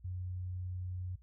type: tone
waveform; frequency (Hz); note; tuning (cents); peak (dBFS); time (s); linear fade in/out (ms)
sine; 91.1; F#2; -26; -37; 0.04-1.16; 10
effects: noise-tail reverb RT60 0.1 s tail -26 dB re dry + added 60 Hz sine -57 dBFS peak until 1.22 s